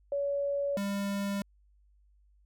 sine / square tone pair in turn, 565 / 199.76 Hz, C#5 / G3, +33 / +33 cents, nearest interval octave + tritone, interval 1800 cents, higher first, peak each -28 / -31 dBFS, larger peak first, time 0.12-0.77 / 0.77-1.42 s, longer neither, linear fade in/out 2 ms, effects added 50 Hz sine -61 dBFS peak until 2.45 s

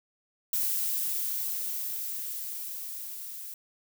violet noise with level ramp, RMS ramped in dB -28 to -41 dBFS, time 0.53-3.54 s, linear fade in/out 2 ms, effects none

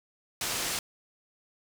white low-pass noise, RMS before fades -32 dBFS, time 0.41-0.79 s, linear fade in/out 2 ms, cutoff 8500 Hz, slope 12 dB/octave, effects none

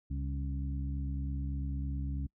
harmonic tone with a mistuned harmonic, 69.1 Hz, C#2, 5 cents flat, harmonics 1 / 2 / 3 / 4, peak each -34 / -39 / -47 / -44 dBFS, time 0.1-2.27 s, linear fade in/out 10 ms, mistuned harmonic 3, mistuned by -49 cents, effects noise-tail reverb RT60 0.1 s tail -26 dB re dry

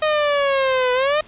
sawtooth exponential two-way sweep, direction down then up, 622.3 to 495.9 to 622.3 Hz, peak -12 dBFS, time 0.02-1.21 s, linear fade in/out 5 ms, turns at 0.93 s, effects pink hiss -46 dBFS RMS until 1.27 s + resampled to 8000 Hz

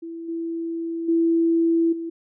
sine tone with level steps, 332 Hz, E4, 12 cents sharp, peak -31 / -25 / -16 / -27 dBFS, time 0.02-2.1 s, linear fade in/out 10 ms, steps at 0.28 / 1.08 / 1.92 s, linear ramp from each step 10 ms, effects none

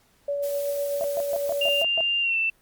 sine tone with tremolo, 570 Hz, C#5, 48 cents sharp, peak -23 dBFS, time 0.28-1.82 s, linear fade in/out 5 ms, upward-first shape triangle, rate 7.9 Hz, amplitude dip 30%
blue noise, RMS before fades -39 dBFS, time 0.42-1.84 s, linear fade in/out 20 ms
sine tone bursts, 659.3 Hz, E5, in tune, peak -25 dBFS, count 7, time 1.01-2.007 s, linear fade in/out 0 ms, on 31 ms, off 130 ms
sine tone with pitch glide, 2794 to 2669 Hz, F7 to E7, 0 to +21 cents, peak -21 dBFS, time 1.61-2.5 s, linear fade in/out 5 ms, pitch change -79 cents, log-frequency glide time 2.21-2.37 s
effects pink hiss -62 dBFS RMS until 2.61 s + Opus 48 kbps

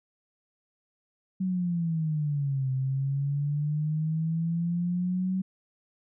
sine exponential two-way sweep, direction down then up, 189.4 to 130.6 to 189.4 Hz, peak -25 dBFS, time 1.4-5.42 s, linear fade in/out 10 ms, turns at 2.71 s, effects none

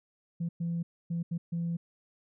sine tone bursts at uneven times, 169.1 Hz, E3, 44 cents sharp, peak -28 dBFS, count 5, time 0.4-0.49 / 0.6-0.83 / 1.1-1.23 / 1.31-1.38 / 1.52-1.77 s, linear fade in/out 10 ms, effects tanh soft clip ceiling -26 dBFS

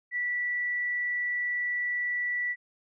sine tone, 1958 Hz, B6, 15 cents flat, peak -27 dBFS, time 0.11-2.56 s, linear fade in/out 50 ms, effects none

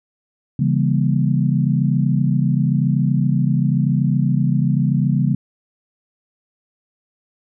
sine chord, C# diminished seventh, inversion none, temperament just, 138.59 / 166.31 / 199.57 / 239.5 Hz, C#3 / E3 / G3 / Bb3, 0 / +16 / +31 / +47 cents, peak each -17 / -20 / -21 / -23 dBFS, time 0.59-5.35 s, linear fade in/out 5 ms, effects none

